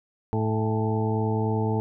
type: harmonic tone with a mistuned harmonic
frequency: 109.6 Hz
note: A2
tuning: 6 cents flat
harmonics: 1 / 2 / 3 / 4 / 6 / 7 / 8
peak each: -25 / -29 / -33 / -29 / -39 / -36 / -33 dBFS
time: 0.33-1.8 s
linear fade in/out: 0 ms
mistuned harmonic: 7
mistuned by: +58 cents
effects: none